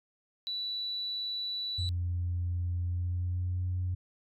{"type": "tone", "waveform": "sine", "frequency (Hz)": 3951, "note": "B7", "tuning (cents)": 0, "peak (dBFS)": -32, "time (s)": [0.47, 1.89], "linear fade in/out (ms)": 0}
{"type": "tone with pitch glide", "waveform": "sine", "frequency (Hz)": [87.8, 90.63], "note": ["F2", "F#2"], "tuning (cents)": [10, -35], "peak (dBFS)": -28, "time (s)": [1.78, 3.95], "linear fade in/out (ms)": 10, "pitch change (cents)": 55, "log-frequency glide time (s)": [2.82, 3.71]}
{"effects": ["tanh soft clip ceiling -25 dBFS"]}